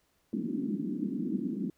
pink band-pass noise, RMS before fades -33 dBFS, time 0.33-1.7 s, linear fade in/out 2 ms, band 190 to 320 Hz, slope 48 dB/octave, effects pink hiss -72 dBFS RMS until 1.77 s

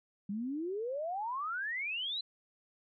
sine exponential sweep, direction up, 193.7 to 4100 Hz, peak -34 dBFS, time 0.29-2.21 s, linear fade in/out 5 ms, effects none

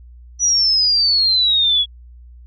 sine exponential sweep, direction down, 5920 to 3337 Hz, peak -12 dBFS, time 0.39-1.86 s, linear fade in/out 50 ms, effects added 60 Hz sine -38 dBFS peak until 2.46 s

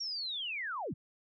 sine linear sweep, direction down, 5650 to 81.3 Hz, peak -35 dBFS, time 0-0.94 s, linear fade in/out 10 ms, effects none

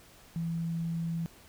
sine tone, 166.3 Hz, E3, 16 cents sharp, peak -30 dBFS, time 0.36-1.26 s, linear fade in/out 0 ms, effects pink hiss -56 dBFS RMS until 1.48 s

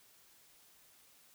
silence, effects white hiss -64 dBFS RMS until 1.34 s

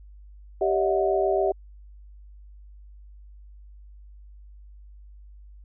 sine tone cluster, 390.9 / 576 / 643 / 731 Hz, G4 / D5 / E5 / F#5, -5 / -34 / -43 / -21 cents, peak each -23 / -29 / -25 / -28 dBFS, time 0.61-1.52 s, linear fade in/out 5 ms, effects added 50 Hz sine -44 dBFS peak until 5.64 s

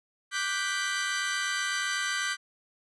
sawtooth chord, G major seventh, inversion second, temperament equal, 1174.7 / 1480 / 1568 / 1975.5 Hz, D6 / F#6 / G6 / B6, 0 / 0 / 0 / 0 cents, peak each -32 / -32 / -28 / -30 dBFS, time 0.31-2.37 s, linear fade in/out 50 ms, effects resampled to 22050 Hz

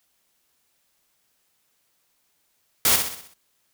white noise with echo, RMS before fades -18 dBFS, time 2.85-2.96 s, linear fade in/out 2 ms, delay 63 ms, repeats 6, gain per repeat -6 dB, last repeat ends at 3.338 s, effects white hiss -69 dBFS RMS until 3.73 s

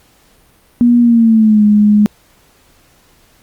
sine tone with pitch glide, 240 to 208.9 Hz, B3 to G#3, -49 to +10 cents, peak -5 dBFS, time 0.81-2.06 s, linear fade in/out 0 ms, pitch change -241 cents, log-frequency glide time 1-1.64 s, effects pink hiss -50 dBFS RMS until 3.42 s + Opus 48 kbps

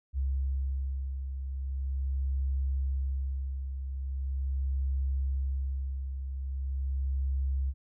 sine beating tone pair, 67.1 / 67.51 Hz, C2 / C#2, +44 / -45 cents, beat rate 0.41 Hz, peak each -29 / -38 dBFS, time 0.13-7.74 s, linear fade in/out 50 ms, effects none

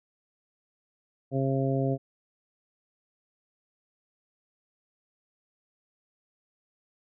harmonic tone, 134.8 Hz, C#3, 48 cents flat, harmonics 1 / 2 / 3 / 4 / 5, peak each -27 / -30 / -32 / -33 / -34 dBFS, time 1.31-1.98 s, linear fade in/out 50 ms, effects none

